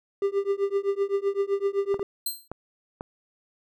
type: tone with tremolo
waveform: triangle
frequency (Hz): 397.5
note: G4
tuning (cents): +24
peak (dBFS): -17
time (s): 0.22-2.03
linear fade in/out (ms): 2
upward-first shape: triangle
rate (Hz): 7.8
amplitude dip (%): 100
type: clicks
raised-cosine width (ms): 1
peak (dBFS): -20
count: 4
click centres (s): 1.943 / 1.995 / 2.516 / 3.009
type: tone with exponential decay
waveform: 10% pulse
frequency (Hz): 4150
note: C8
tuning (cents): -15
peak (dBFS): -17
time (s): 2.26-2.48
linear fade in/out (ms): 5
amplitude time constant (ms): 47
effects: none